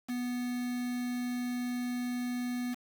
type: tone with quantisation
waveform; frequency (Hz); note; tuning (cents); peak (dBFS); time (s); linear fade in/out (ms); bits
triangle; 246.1; B3; -6; -30; 0.08-2.75; 20; 7
effects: none